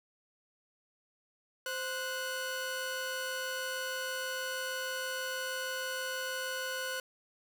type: tone pair together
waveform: sawtooth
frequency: 520 / 1473.7 Hz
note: C5 / F#6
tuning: -11 / -7 cents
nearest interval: octave + tritone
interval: 1804 cents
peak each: -35 / -33 dBFS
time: 1.66-7 s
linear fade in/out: 2 ms
effects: none